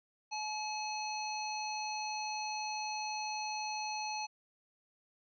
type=harmonic tone; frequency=854 Hz; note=G#5; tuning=48 cents sharp; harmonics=1 / 3 / 5 / 7; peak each=-38 / -43 / -44 / -45 dBFS; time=0.31-4.27 s; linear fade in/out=20 ms; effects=none